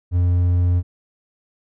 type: tone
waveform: triangle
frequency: 88.5 Hz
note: F2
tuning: 23 cents sharp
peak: -12 dBFS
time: 0.11-0.83 s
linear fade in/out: 50 ms
effects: none